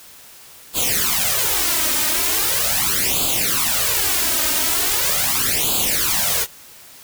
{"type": "noise with flanger", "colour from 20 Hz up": "white", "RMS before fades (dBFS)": -19, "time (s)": [0.73, 6.47], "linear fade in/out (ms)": 50, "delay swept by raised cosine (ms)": [0.26, 3.26], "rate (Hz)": 0.4, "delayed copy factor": 0.85, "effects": ["white hiss -43 dBFS RMS until 7.03 s"]}